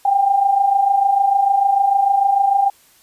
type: tone pair together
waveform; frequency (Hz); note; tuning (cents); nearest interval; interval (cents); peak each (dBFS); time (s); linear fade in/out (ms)
sine; 770.3 / 797; G5 / G5; -30 / +28; minor second; 58; -19 / -13; 0.05-2.7; 5
effects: white hiss -52 dBFS RMS until 3.02 s + resampled to 32000 Hz